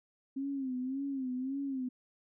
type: tone with vibrato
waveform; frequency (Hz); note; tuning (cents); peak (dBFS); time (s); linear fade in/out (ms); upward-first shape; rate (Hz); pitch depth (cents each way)
sine; 265.1; C4; +23; -33; 0.36-1.89; 10; sine; 1.8; 92
effects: none